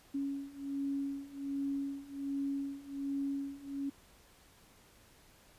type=beating tone pair; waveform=sine; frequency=277.2 / 278.5 Hz; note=C#4 / C#4; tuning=0 / +8 cents; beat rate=1.3 Hz; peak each=-39 / -37 dBFS; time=0.14-3.9 s; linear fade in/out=10 ms; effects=pink hiss -62 dBFS RMS until 5.58 s + resampled to 32000 Hz